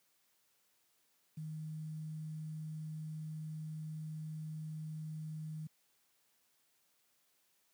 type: tone with quantisation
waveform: sine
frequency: 155.8 Hz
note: D#3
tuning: 3 cents sharp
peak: -40 dBFS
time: 1.37-5.67 s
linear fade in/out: 5 ms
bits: 11
effects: white hiss -75 dBFS RMS until 7.73 s + high-pass 100 Hz 12 dB/octave